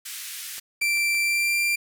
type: band-pass noise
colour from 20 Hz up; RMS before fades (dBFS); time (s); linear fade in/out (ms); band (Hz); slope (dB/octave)
white; -36; 0.05-0.6; 10; 1600 to 14000; 24
type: clicks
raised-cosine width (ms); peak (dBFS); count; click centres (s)
0.3; -29; 4; 0.581 / 0.816 / 0.973 / 1.147
type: tone with pitch glide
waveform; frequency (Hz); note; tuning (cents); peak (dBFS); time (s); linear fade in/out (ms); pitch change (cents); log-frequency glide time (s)
40% pulse; 2349 to 2372; D7 to D7; 0 to +17; -20; 0.81-1.76; 10; +17; 1.21-1.58
effects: none